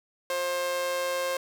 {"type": "tone with amplitude modulation", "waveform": "sawtooth", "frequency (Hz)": 531, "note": "C5", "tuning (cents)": 25, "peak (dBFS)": -21, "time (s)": [0.3, 1.37], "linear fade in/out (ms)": 2, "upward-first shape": "sine", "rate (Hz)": 172, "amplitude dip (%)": 45, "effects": []}